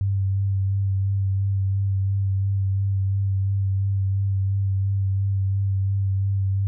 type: tone with vibrato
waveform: sine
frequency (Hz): 97.6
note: G2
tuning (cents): -7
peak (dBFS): -19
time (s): 0.01-6.67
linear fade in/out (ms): 0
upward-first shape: sine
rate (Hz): 2.9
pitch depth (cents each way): 20
effects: none